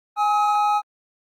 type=tone pair together; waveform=triangle; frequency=830.6 / 1276.1 Hz; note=G#5 / D#6; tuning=0 / +43 cents; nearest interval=perfect fifth; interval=743 cents; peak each=-16 / -21 dBFS; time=0.16-0.82 s; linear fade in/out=50 ms; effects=Opus 24 kbps